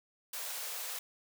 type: high-pass noise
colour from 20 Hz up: white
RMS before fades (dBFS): -40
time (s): 0.33-0.99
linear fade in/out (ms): 5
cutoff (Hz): 440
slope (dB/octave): 96
effects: none